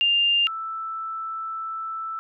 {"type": "tone pair in turn", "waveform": "sine", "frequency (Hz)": [2800, 1321.4], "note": ["F7", "E6"], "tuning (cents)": [4, 4], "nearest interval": "octave + minor second", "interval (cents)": 1300, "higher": "first", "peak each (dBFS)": [-17, -28], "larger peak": "first", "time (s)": [[0.01, 0.47], [0.47, 2.19]], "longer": "second", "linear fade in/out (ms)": 0, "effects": []}